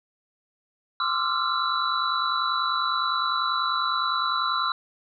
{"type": "tone cluster", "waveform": "sine", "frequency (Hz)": [1045, 1176, 1334, 1384, 3955], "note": ["C6", "D6", "E6", "F6", "B7"], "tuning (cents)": [-2, 2, 20, -16, 2], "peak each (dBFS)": -29, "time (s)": [1, 4.72], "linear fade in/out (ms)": 2, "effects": []}